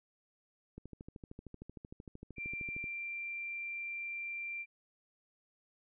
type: click train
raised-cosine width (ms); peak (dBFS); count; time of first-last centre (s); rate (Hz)
3; -34; 28; 0.78-2.841; 13.1
type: tone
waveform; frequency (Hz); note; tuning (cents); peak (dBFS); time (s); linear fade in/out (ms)
sine; 2364; D7; +11; -38; 2.36-4.66; 50
effects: none